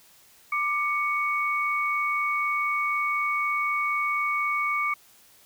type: tone pair together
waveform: sine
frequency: 1182.8 / 2229 Hz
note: D6 / C#7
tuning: +12 / +9 cents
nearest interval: major seventh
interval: 1097 cents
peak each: -26 dBFS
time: 0.52-4.94 s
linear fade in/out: 5 ms
effects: white hiss -56 dBFS RMS until 5.45 s